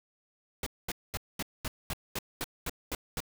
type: noise bursts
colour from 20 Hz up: pink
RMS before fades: -34 dBFS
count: 11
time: 0.63-3.204 s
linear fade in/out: 2 ms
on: 34 ms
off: 220 ms
effects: none